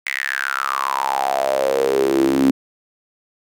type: tone with high-pass filter sweep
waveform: sawtooth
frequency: 67.5 Hz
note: C#2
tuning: 45 cents flat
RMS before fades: -19 dBFS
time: 0.06-2.51 s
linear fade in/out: 5 ms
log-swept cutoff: 2100 to 260 Hz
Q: 8.7
effects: none